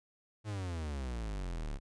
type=exponential sweep; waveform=45% pulse; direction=down; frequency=109.8 to 33.53 Hz; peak=-36 dBFS; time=0.44-1.8 s; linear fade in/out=50 ms; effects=resampled to 22050 Hz